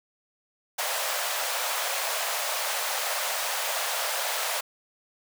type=high-pass noise; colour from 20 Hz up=pink; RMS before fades=-29 dBFS; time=0.78-4.61 s; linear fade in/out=10 ms; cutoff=540 Hz; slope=48 dB/octave; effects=none